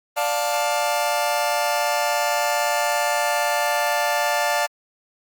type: chord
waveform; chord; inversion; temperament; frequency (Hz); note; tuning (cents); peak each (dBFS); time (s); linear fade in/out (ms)
sawtooth; D minor; none; just; 587.3 / 704.8 / 881; D5 / F5 / A5; 0 / +16 / +2; -20; 0.16-4.67; 20
effects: Opus 32 kbps